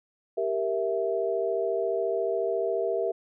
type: chord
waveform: sine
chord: E diminished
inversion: first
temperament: equal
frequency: 392 / 466.2 / 659.3 Hz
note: G4 / Bb4 / E5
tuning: 0 / 0 / 0 cents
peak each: -29 dBFS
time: 0.37-3.12 s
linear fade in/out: 10 ms
effects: none